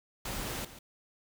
pink noise with echo, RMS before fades -37 dBFS, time 0.25-0.65 s, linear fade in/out 5 ms, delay 140 ms, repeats 1, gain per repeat -13 dB, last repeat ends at 0.79 s, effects none

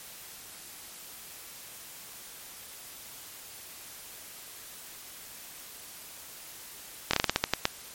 slowing click train, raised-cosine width 0.2 ms, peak -5 dBFS, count 10, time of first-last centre 7.11-7.654 s, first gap 24 ms, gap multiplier 1.22, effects white hiss -46 dBFS RMS until 7.94 s + MP3 64 kbps

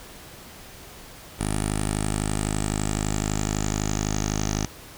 10% pulse tone with low-pass filter sweep, 51.91 Hz, G#1, in tune, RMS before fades -26 dBFS, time 1.39-4.66 s, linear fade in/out 10 ms, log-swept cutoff 9600 to 6200 Hz, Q 8.8, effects pink hiss -44 dBFS RMS until 4.97 s

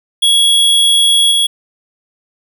square tone with level steps, 3336 Hz, G#7, 7 cents sharp, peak -8 / -10 dBFS, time 0.22-1.47 s, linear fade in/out 10 ms, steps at 1.31 s, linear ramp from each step 10 ms, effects none

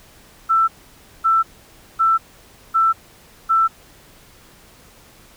sine tone bursts, 1331 Hz, E6, 16 cents sharp, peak -12 dBFS, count 5, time 0.49-3.68 s, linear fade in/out 20 ms, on 190 ms, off 560 ms, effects pink hiss -48 dBFS RMS until 5.36 s

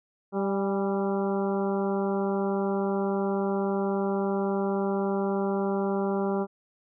harmonic tone with a mistuned harmonic, 196.3 Hz, G3, 3 cents sharp, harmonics 1 / 2 / 3 / 4 / 5 / 6 / 7, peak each -28 / -28 / -34 / -35 / -39 / -41 / -42 dBFS, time 0.32-6.47 s, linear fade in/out 50 ms, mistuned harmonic 4, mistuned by +36 cents, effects none

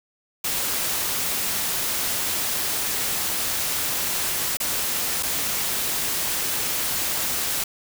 white noise with dropouts, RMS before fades -25 dBFS, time 0.44-7.64 s, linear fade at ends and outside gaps 5 ms, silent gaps 4.571-4.601 / 5.227-5.231 s, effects none

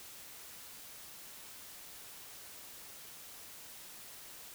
silence, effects white hiss -51 dBFS RMS until 4.54 s

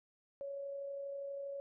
sine tone with amplitude modulation, 558 Hz, C#5, 11 cents sharp, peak -39 dBFS, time 0.41-1.6 s, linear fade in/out 0 ms, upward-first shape sine, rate 32.4 Hz, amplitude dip 25%, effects none

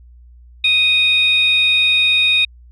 sine tone pair together, 2489 / 3725 Hz, D#7 / A#7, 0 / -2 cents, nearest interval perfect fifth, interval 698 cents, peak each -13 dBFS, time 0.64-2.45 s, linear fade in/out 5 ms, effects tanh soft clip ceiling -4 dBFS + added 60 Hz sine -40 dBFS peak until 2.71 s

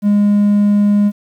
triangle tone, 205.4 Hz, G#3, 19 cents flat, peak -6 dBFS, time 0.02-1.12 s, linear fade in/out 50 ms, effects tanh soft clip ceiling -2 dBFS + 8-bit

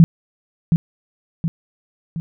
sine tone with echo, 164.81 Hz, E3, in tune, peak -4 dBFS, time 0-0.04 s, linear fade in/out 0 ms, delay 720 ms, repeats 3, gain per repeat -6 dB, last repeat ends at 2.2 s, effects none

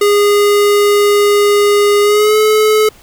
square tone with pitch glide, 410.3 to 430 Hz, G#4 to A4, -21 to -40 cents, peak -8 dBFS, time 0.01-2.89 s, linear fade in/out 5 ms, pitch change +81 cents, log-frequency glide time 2.02-2.37 s, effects pink hiss -43 dBFS RMS until 3.02 s

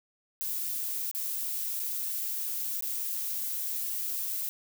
violet noise with dropouts, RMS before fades -33 dBFS, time 0.41-4.49 s, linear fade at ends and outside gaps 0 ms, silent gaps 1.113-1.149 / 1.794-1.799 / 2.808-2.824 s, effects none

